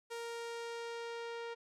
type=tone with low-pass filter sweep; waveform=sawtooth; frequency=466.2 Hz; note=A#4; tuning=in tune; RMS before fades=-43 dBFS; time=0.1-1.55 s; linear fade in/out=20 ms; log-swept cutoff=11000 to 3600 Hz; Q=0.75; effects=none